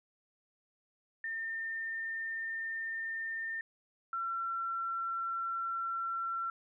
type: tone pair in turn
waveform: sine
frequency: 1809 / 1355.2 Hz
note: A6 / E6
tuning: +48 / +48 cents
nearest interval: perfect fourth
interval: 500 cents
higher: first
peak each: -35 / -33 dBFS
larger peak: second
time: 1.24-3.61 / 4.13-6.5 s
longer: neither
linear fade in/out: 2 ms
effects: none